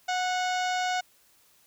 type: harmonic tone with a mistuned harmonic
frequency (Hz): 731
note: F#5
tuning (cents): -21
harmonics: 1 / 2 / 3 / 4 / 5 / 6 / 7 / 8 / 9 / 10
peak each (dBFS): -27 / -33 / -37 / -39 / -41 / -43 / -44 / -45 / -46 / -47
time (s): 0.08-1.01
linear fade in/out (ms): 10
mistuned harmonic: 2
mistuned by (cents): +19
effects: white hiss -62 dBFS RMS until 1.66 s